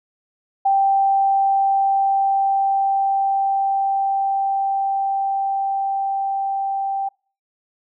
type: tone with level ramp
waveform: sine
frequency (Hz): 784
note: G5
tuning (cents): 0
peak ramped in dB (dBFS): -13 to -20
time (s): 0.65-7.09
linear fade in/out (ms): 10
effects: noise-tail reverb RT60 0.4 s tail -26 dB re dry